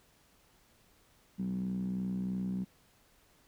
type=tone with band-pass filter; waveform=10% pulse; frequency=63 Hz; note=B1; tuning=35 cents sharp; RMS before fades=-35 dBFS; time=1.38-2.65 s; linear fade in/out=20 ms; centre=200 Hz; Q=9.4; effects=pink hiss -66 dBFS RMS until 3.47 s